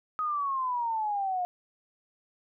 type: exponential sweep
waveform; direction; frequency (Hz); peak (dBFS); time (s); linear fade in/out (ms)
sine; down; 1264 to 710; -27; 0.19-1.45; 0
effects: none